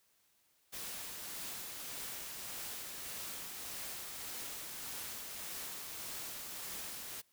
white noise with tremolo, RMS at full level -43 dBFS, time 0.72-7.22 s, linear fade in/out 20 ms, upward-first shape triangle, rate 1.7 Hz, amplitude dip 30%, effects white hiss -73 dBFS RMS until 7.32 s

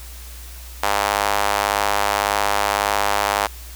sawtooth tone with high-pass filter, 101.8 Hz, G#2, 34 cents flat, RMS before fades -20 dBFS, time 0.83-3.47 s, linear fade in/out 5 ms, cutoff 810 Hz, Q 1.8, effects added 60 Hz sine -35 dBFS peak until 3.75 s + white hiss -41 dBFS RMS until 3.75 s

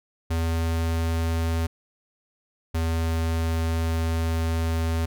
square tone pair in turn, 82.3 / 81.93 Hz, E2 / E2, -2 / -10 cents, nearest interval unison, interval 8 cents, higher first, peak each -23 dBFS, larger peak neither, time 0.3-1.67 / 2.74-5.06 s, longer second, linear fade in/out 10 ms, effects none

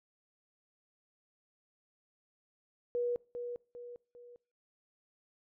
sine tone with echo, 483.3 Hz, B4, 38 cents flat, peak -30 dBFS, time 2.95-3.16 s, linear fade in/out 0 ms, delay 400 ms, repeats 3, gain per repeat -7 dB, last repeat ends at 4.36 s, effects noise-tail reverb RT60 0.4 s tail -25 dB re dry

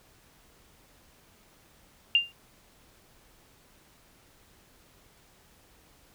sine tone with exponential decay, 2794 Hz, F7, in tune, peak -15 dBFS, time 2.15-2.32 s, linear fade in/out 1 ms, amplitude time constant 36 ms, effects pink hiss -60 dBFS RMS until 6.14 s

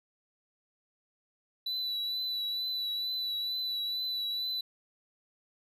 triangle tone with vibrato, 3963 Hz, B7, 5 cents sharp, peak -30 dBFS, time 1.66-4.61 s, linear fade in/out 5 ms, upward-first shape triangle, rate 2.2 Hz, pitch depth 31 cents each way, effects none

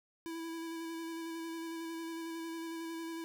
square tone with vibrato, 329.6 Hz, E4, in tune, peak -40 dBFS, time 0.26-3.24 s, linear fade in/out 0 ms, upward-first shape square, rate 11 Hz, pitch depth 14 cents each way, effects none

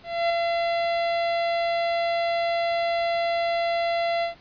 45% pulse tone with ADSR envelope, 680 Hz, F5, 46 cents flat, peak -19 dBFS, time 0.03-4.35 s, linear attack 270 ms, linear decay 3 ms, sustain -3 dB, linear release 120 ms, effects pink hiss -52 dBFS RMS until 4.4 s + resampled to 11025 Hz

